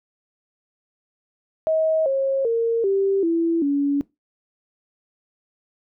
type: tone with pitch steps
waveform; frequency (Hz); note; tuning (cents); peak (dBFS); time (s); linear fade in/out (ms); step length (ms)
sine; 636 / 541 / 460.2 / 391.5 / 333 / 283.3; D#5 / C#5 / A#4 / G4 / E4 / C#4; +38 / -42 / -22 / -2 / +18 / +38; -17; 1.67-4.01; 0; 390
effects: noise-tail reverb RT60 0.2 s tail -20 dB re dry